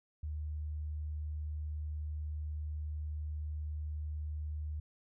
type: tone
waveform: sine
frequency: 75.9 Hz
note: D#2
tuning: 42 cents flat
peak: -36 dBFS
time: 0.23-4.8 s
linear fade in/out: 5 ms
effects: none